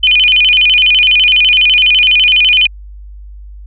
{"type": "tone with vibrato", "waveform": "sine", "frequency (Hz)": 2736, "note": "F7", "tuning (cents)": -36, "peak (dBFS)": -5, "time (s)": [0.03, 2.67], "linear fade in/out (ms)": 5, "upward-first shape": "square", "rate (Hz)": 12, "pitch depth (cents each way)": 190, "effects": ["added 50 Hz sine -28 dBFS peak until 3.66 s"]}